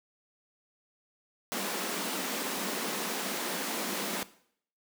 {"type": "high-pass noise", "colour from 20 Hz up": "pink", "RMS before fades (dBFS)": -34, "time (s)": [1.52, 4.23], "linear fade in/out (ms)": 0, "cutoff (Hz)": 180, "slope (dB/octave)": 96, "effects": ["noise-tail reverb RT60 0.6 s tail -17 dB re dry"]}